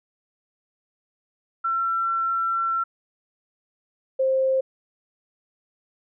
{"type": "tone pair in turn", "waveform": "sine", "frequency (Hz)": [1351, 527.8], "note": ["E6", "C5"], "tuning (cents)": [42, 15], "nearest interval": "octave + major third", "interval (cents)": 1627, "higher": "first", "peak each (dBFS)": [-21, -18], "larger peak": "second", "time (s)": [[1.64, 2.84], [4.19, 4.61]], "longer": "first", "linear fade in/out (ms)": 10, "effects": []}